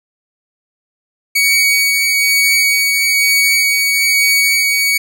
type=tone with tremolo; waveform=sawtooth; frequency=2249 Hz; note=C#7; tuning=24 cents sharp; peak=-6 dBFS; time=1.35-4.98 s; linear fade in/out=10 ms; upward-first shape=sine; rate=1.1 Hz; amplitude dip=25%; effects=none